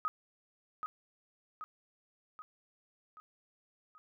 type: tone with echo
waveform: sine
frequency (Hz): 1260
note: D#6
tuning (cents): +21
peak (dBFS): -30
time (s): 0.05-0.08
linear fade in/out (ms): 0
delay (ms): 780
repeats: 5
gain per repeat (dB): -5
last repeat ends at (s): 3.98
effects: none